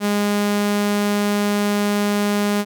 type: tone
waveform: sawtooth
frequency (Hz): 205.4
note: G#3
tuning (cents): -19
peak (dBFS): -13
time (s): 0-2.65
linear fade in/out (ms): 50
effects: none